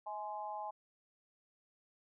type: tone with amplitude modulation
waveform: sine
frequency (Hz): 840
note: G#5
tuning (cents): +19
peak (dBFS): -35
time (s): 0.06-0.71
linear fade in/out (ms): 10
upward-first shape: sine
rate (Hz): 200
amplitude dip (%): 100
effects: none